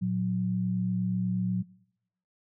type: tone pair together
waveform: sine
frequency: 114.81 / 183.1 Hz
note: A#2 / F#3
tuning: -26 / -18 cents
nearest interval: minor sixth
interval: 808 cents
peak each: -32 / -26 dBFS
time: 0.01-1.63 s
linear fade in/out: 20 ms
effects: noise-tail reverb RT60 0.8 s tail -22 dB re dry